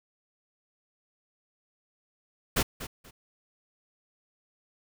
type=noise with echo; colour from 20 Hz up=pink; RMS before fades=-25 dBFS; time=2.56-2.63 s; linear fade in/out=10 ms; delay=240 ms; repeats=2; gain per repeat=-13 dB; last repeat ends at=3.11 s; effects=none